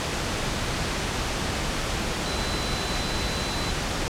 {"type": "tone in noise", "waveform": "sine", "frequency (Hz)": 4020, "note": "B7", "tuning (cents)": 30, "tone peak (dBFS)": -35, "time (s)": [2.26, 3.71], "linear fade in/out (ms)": 0, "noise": "pink", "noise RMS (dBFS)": -27, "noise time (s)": [0, 4.08], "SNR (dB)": -11, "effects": ["low-pass 7000 Hz 12 dB/octave"]}